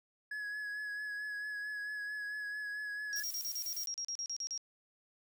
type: tone with vibrato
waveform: triangle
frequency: 1685 Hz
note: G#6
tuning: 25 cents sharp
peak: -36 dBFS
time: 0.31-3.23 s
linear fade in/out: 5 ms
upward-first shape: sine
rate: 4.5 Hz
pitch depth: 23 cents each way
type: tone bursts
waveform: sine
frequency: 5610 Hz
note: F8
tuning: 7 cents sharp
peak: -36 dBFS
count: 14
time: 3.13-4.577 s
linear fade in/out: 0 ms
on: 69 ms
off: 37 ms
type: noise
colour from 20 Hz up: violet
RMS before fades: -44 dBFS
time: 3.16-3.86 s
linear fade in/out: 0 ms
effects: none